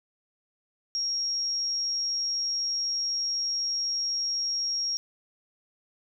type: tone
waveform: sine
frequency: 5588 Hz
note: F8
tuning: in tune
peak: -26 dBFS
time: 0.95-4.97 s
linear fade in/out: 0 ms
effects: none